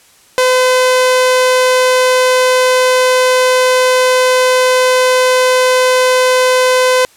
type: tone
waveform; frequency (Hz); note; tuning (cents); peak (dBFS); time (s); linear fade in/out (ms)
sawtooth; 509; C5; -48; -4; 0.38-7.05; 0
effects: white hiss -46 dBFS RMS until 7.16 s + low-pass 11000 Hz 12 dB/octave